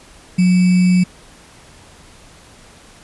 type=tone with sample-and-hold; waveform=sine; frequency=181.2 Hz; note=F#3; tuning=36 cents flat; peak=-9 dBFS; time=0.38-1.04 s; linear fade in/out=10 ms; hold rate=2450 Hz; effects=pink hiss -44 dBFS RMS until 3.03 s + resampled to 24000 Hz

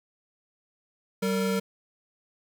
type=tone pair together; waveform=square; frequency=192.7 / 458 Hz; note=G3 / A#4; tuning=-29 / -31 cents; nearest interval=octave + minor third; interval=1498 cents; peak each=-27 / -29 dBFS; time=1.22-1.6 s; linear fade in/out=10 ms; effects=none

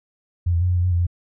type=tone with pitch steps; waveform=sine; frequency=87.5 / 84.6 / 90.3 / 89.7 / 87.9 / 90.9 / 86.5 / 87.6 Hz; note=F2 / E2 / F#2 / F2 / F2 / F#2 / F2 / F2; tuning=+4 / +45 / -42 / +47 / +12 / -30 / -16 / +6 cents; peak=-16 dBFS; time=0.46-1.068 s; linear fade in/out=10 ms; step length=76 ms; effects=none

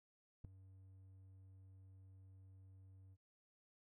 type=tone with ADSR envelope; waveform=triangle; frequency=95 Hz; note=F#2; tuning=46 cents sharp; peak=-40 dBFS; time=0.44-3.17 s; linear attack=8 ms; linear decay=4 ms; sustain=-17 dB; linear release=43 ms; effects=none

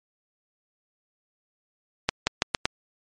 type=accelerating click train; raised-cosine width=0.2 ms; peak=-3 dBFS; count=5; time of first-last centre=2.09-2.655 s; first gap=180 ms; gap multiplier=0.84; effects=MP3 48 kbps

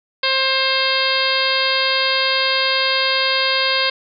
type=harmonic tone with a mistuned harmonic; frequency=530 Hz; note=C5; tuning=22 cents sharp; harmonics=1 / 2 / 3 / 4 / 5 / 6 / 7 / 8 / 9; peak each=-24 / -24 / -24 / -24 / -24 / -24 / -24 / -24 / -24 dBFS; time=0.23-3.9 s; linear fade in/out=5 ms; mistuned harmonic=6; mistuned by=+15 cents; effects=none

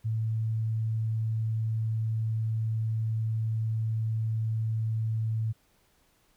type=tone; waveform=sine; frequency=111.1 Hz; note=A2; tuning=17 cents sharp; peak=-26 dBFS; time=0.04-5.53 s; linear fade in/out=20 ms; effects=pink hiss -67 dBFS RMS until 6.36 s

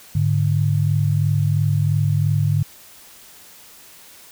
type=tone pair together; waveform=sine; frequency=103.7 / 146.65 Hz; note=G#2 / D3; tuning=-2 / -2 cents; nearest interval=tritone; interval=600 cents; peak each=-18 dBFS; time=0.15-2.63 s; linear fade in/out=5 ms; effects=white hiss -45 dBFS RMS until 4.31 s

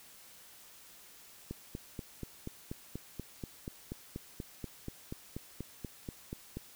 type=click train; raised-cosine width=3 ms; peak=-26 dBFS; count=22; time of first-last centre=1.51-6.57 s; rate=4.15 Hz; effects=white hiss -56 dBFS RMS until 6.75 s

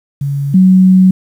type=tone pair in turn; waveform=sine; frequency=140.6 / 186.55 Hz; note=C#3 / F#3; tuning=+25 / +14 cents; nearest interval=perfect fourth; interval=489 cents; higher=second; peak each=-13 / -3 dBFS; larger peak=second; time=0.21-0.54 / 0.54-1.11 s; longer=second; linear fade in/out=5 ms; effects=7-bit

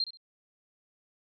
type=tone with echo; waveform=sine; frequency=4186 Hz; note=C8; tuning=in tune; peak=-26 dBFS; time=0-0.04 s; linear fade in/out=2 ms; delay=66 ms; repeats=2; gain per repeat=-12 dB; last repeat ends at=0.172 s; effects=none

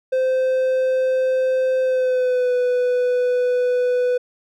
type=tone with pitch glide; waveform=triangle; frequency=518 to 496 Hz; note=C5 to B4; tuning=-17 to +7 cents; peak=-14 dBFS; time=0.12-4.18 s; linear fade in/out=10 ms; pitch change=-76 cents; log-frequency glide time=1.82-2.53 s; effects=none

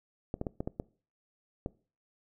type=clicks; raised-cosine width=2 ms; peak=-20 dBFS; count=7; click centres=0.341 / 0.414 / 0.468 / 0.605 / 0.675 / 0.799 / 1.661 s; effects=noise-tail reverb RT60 0.4 s tail -22 dB re dry

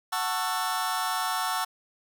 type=chord; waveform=sawtooth; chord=F# minor seventh; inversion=none; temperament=just; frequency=740 / 888 / 1110 / 1332 Hz; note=F#5 / A5 / C#6 / E6; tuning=0 / +16 / +2 / +18 cents; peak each=-28 dBFS; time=0.12-1.65 s; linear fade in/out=10 ms; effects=none

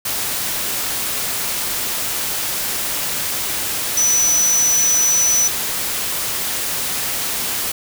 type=tone in noise; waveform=sine; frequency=5960 Hz; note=F#8; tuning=12 cents sharp; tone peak=-13 dBFS; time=3.97-5.48 s; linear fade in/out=5 ms; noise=white; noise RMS=-22 dBFS; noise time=0.05-7.72 s; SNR=+6 dB; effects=none

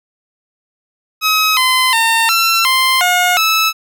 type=tone with pitch steps; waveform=15% pulse; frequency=1274 / 1027 / 909 / 1349 / 1045 / 719 / 1306 Hz; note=D#6 / C6 / A#5 / E6 / C6 / F#5 / E6; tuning=+41 / -33 / -44 / +40 / -2 / -50 / -17 cents; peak=-4 dBFS; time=1.21-3.73 s; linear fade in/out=50 ms; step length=360 ms; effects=none

